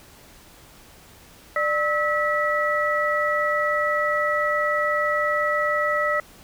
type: tone cluster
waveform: sine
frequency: 595 / 1294 / 1949 Hz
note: D5 / E6 / B6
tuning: +22 / -32 / -23 cents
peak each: -24 dBFS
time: 1.56-6.2 s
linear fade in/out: 2 ms
effects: pink hiss -49 dBFS RMS until 6.43 s